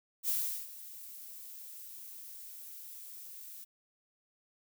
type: noise with ADSR envelope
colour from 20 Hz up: violet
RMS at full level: -31 dBFS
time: 0.23-3.65 s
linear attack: 58 ms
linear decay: 380 ms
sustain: -17 dB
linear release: 19 ms
effects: none